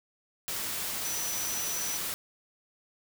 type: tone in noise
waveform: sine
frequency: 5920 Hz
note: F#8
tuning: in tune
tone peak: -34 dBFS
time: 1.05-1.97 s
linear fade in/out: 0 ms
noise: white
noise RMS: -34 dBFS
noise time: 0.48-2.14 s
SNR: -3 dB
effects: none